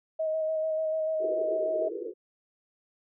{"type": "tone with vibrato", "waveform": "sine", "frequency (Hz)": 632, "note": "D#5", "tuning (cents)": 27, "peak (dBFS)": -26, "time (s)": [0.19, 1.89], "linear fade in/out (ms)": 10, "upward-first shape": "square", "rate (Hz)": 6.8, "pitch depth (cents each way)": 15}
{"type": "band-pass noise", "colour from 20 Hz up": "pink", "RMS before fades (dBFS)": -35, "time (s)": [1.19, 2.14], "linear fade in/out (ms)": 50, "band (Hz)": [340, 490], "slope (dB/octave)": 96}
{"effects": []}